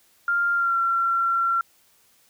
sine tone with pitch glide, 1396.9 to 1363.4 Hz, F6 to F6, 0 to -42 cents, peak -19 dBFS, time 0.28-1.61 s, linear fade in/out 2 ms, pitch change -42 cents, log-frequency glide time 0.54-0.77 s, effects white hiss -60 dBFS RMS until 2.29 s

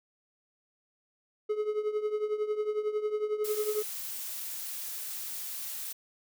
triangle tone with tremolo, 424.3 Hz, G#4, 37 cents sharp, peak -23 dBFS, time 1.49-3.83 s, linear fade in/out 10 ms, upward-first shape triangle, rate 11 Hz, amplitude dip 80%
blue noise, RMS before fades -38 dBFS, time 3.44-5.93 s, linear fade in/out 10 ms
effects none

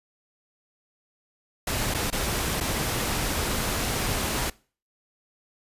pink noise with dropouts, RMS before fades -27 dBFS, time 1.67-4.5 s, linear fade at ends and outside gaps 5 ms, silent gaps 1.941-1.945 / 2.103-2.125 / 2.603-2.608 s, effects noise-tail reverb RT60 0.4 s tail -23 dB re dry + resampled to 32000 Hz

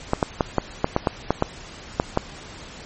clicks, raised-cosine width 1 ms, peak -3 dBFS, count 11, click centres 0.134 / 0.228 / 0.408 / 0.583 / 0.844 / 0.964 / 1.072 / 1.306 / 1.424 / 1.999 / 2.174 s, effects pink hiss -40 dBFS RMS until 2.85 s + MP3 32 kbps

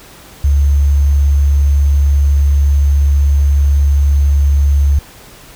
sine tone with sample-and-hold, 71 Hz, C#2, 42 cents sharp, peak -7 dBFS, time 0.44-4.99 s, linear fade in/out 5 ms, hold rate 6300 Hz, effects pink hiss -38 dBFS RMS until 5.55 s

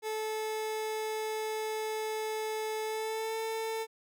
30% pulse tone with pitch glide, 435 to 445.9 Hz, A4 to A4, -20 to +23 cents, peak -30 dBFS, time 0.02-3.87 s, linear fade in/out 50 ms, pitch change +43 cents, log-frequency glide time 2.84-3.37 s, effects none

